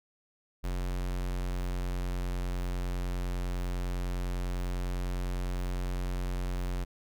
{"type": "tone", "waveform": "square", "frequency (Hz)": 44.95, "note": "F#1", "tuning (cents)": -49, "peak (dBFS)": -31, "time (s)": [0.63, 6.85], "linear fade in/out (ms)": 20, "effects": []}